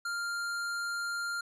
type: tone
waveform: square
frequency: 1396.9 Hz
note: F6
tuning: in tune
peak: -33 dBFS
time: 0.05-1.41 s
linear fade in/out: 5 ms
effects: low-pass 10000 Hz 12 dB/octave